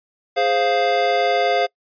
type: chord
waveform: square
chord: F minor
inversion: first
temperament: equal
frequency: 415.3 / 523.3 / 698.5 Hz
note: Ab4 / C5 / F5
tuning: 0 / 0 / 0 cents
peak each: -24 / -22 / -19 dBFS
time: 0.36-1.67 s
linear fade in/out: 20 ms
effects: noise-tail reverb RT60 0.1 s tail -24 dB re dry + resampled to 11025 Hz